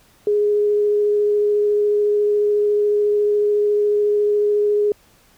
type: tone with vibrato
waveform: sine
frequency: 415.3 Hz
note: G#4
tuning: in tune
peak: -14 dBFS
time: 0.27-4.92 s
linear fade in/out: 2 ms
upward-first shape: sine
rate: 14 Hz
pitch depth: 8 cents each way
effects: pink hiss -54 dBFS RMS until 5.37 s